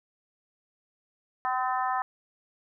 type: harmonic tone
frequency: 255.5 Hz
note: C4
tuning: 41 cents flat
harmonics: 3 / 4 / 5 / 6 / 7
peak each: -29 / -30 / -32 / -44 / -37 dBFS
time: 1.45-2.02 s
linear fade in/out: 0 ms
effects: none